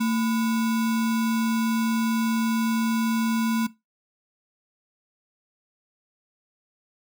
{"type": "tone with sample-and-hold", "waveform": "sine", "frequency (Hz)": 226.1, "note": "A3", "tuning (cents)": 47, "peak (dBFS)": -20, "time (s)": [0, 3.67], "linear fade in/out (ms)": 10, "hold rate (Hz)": 1225, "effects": ["noise-tail reverb RT60 0.2 s tail -18 dB re dry"]}